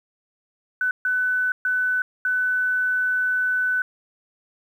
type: tone bursts at uneven times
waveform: sine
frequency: 1500 Hz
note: F#6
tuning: 23 cents sharp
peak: -19 dBFS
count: 4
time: 0.81-0.91 / 1.05-1.52 / 1.65-2.02 / 2.25-3.82 s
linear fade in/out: 2 ms
effects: 9-bit